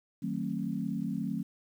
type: chord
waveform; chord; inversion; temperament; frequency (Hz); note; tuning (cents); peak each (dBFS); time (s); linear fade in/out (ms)
sine; D# diminished seventh; none; just; 155.56 / 186.68 / 224 / 268.8; D#3 / F#3 / A3 / C4; 0 / +16 / +31 / +47; -39 / -35 / -35 / -37; 0.22-1.43; 10
effects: 10-bit